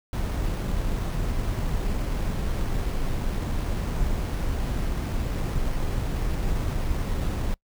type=noise with sample-and-hold; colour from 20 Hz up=brown; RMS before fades=-26 dBFS; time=0.13-7.54 s; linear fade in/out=0 ms; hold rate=7350 Hz; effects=noise-tail reverb RT60 0.1 s tail -25 dB re dry